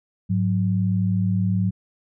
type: tone pair together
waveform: sine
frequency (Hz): 104.3 / 183.6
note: G#2 / F#3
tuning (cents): +8 / -13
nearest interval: minor seventh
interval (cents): 979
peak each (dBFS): -21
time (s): 0.29-1.71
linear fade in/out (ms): 20
effects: none